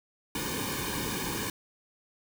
pink noise with comb filter, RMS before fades -33 dBFS, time 0.35-1.5 s, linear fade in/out 2 ms, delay 1.5 ms, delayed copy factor -0.95, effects none

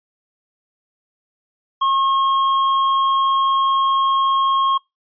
sine tone with hard clipping, 1081 Hz, C#6, 44 cents flat, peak -16 dBFS, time 1.81-4.78 s, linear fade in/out 10 ms, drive 7 dB, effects noise-tail reverb RT60 0.2 s tail -25 dB re dry + resampled to 11025 Hz

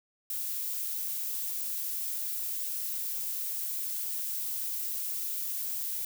violet noise, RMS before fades -34 dBFS, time 0.3-6.05 s, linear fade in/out 2 ms, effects none

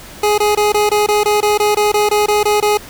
25% pulse tone bursts, 417.9 Hz, G#4, 11 cents sharp, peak -7 dBFS, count 15, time 0.23-2.774 s, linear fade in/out 5 ms, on 150 ms, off 21 ms, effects pink hiss -35 dBFS RMS until 2.89 s

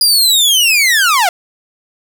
sawtooth linear sweep, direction down, 4912 to 671 Hz, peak -5 dBFS, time 0.01-1.29 s, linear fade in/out 2 ms, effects none

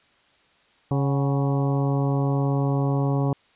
harmonic tone with a mistuned harmonic, 138.59 Hz, C#3, in tune, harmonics 1 / 2 / 3 / 4 / 5 / 6 / 7 / 8, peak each -21 / -27 / -31 / -33 / -35 / -37 / -38 / -39 dBFS, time 0.91-3.33 s, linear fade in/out 2 ms, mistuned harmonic 5, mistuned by +76 cents, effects white hiss -60 dBFS RMS until 3.55 s + resampled to 8000 Hz

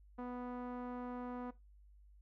sawtooth tone with low-pass filter, 246.9 Hz, B3, in tune, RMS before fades -44 dBFS, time 0.18-1.51 s, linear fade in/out 10 ms, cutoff 1100 Hz, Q 1.3, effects noise-tail reverb RT60 0.2 s tail -17 dB re dry + added 50 Hz sine -59 dBFS peak until 2.21 s

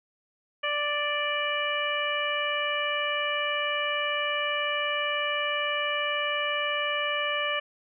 harmonic tone, 587.3 Hz, D5, in tune, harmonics 1 / 2 / 3 / 4 / 5, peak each -32 / -32 / -32 / -32 / -32 dBFS, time 0.63-7.6 s, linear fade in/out 10 ms, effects none

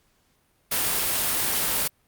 white noise, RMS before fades -24 dBFS, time 0.71-1.88 s, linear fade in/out 10 ms, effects pink hiss -66 dBFS RMS until 2.07 s + Opus 48 kbps

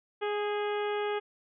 harmonic tone with a mistuned harmonic, 415.3 Hz, G#4, in tune, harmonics 1 / 2 / 3 / 4 / 5 / 6 / 7 / 8, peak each -30 / -36 / -40 / -42 / -44 / -46 / -47 / -48 dBFS, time 0.21-1.2 s, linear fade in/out 20 ms, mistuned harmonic 4, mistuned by -25 cents, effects none

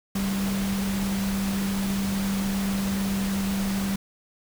sine tone in noise, 196 Hz, G3, in tune, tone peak -24 dBFS, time 0.15-3.96 s, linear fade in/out 5 ms, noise pink, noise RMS -33 dBFS, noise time 0.15-3.96 s, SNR +6 dB, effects none

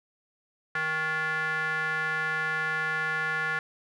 square tone with band-pass filter, 157.3 Hz, D#3, 19 cents sharp, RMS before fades -29 dBFS, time 0.75-3.59 s, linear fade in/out 2 ms, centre 1600 Hz, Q 7.1, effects none

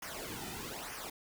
pink noise with flanger, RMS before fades -43 dBFS, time 0.02-1.1 s, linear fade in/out 5 ms, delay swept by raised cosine 0.25 to 1.85 ms, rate 1.1 Hz, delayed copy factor -0.75, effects none

